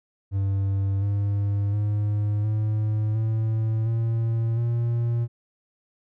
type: tone with pitch steps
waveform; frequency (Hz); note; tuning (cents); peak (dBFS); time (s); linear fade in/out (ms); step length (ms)
triangle; 98 / 101.05 / 104.19 / 107.43 / 110.77 / 114.21 / 117.76; G2 / G#2 / G#2 / A2 / A2 / A#2 / A#2; 0 / -47 / +6 / -41 / +12 / -35 / +18; -19; 0.31-5.28; 50; 710
effects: none